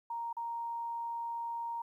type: tone with dropouts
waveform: sine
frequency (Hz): 932.3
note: A#5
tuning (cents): 0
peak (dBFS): -35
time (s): 0.1-1.82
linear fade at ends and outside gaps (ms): 5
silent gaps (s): 0.329-0.367
effects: 12-bit